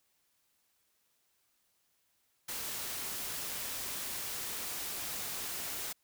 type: noise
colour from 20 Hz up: white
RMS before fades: -39 dBFS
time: 2.48-5.93 s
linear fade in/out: 10 ms
effects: white hiss -75 dBFS RMS until 6.03 s